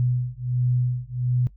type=beating tone pair; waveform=sine; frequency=123.47 / 124.87 Hz; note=B2 / B2; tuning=0 / +20 cents; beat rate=1.4 Hz; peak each=-24 dBFS; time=0-1.47 s; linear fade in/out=0 ms; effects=noise-tail reverb RT60 0.1 s tail -18 dB re dry + added 50 Hz sine -46 dBFS peak until 1.56 s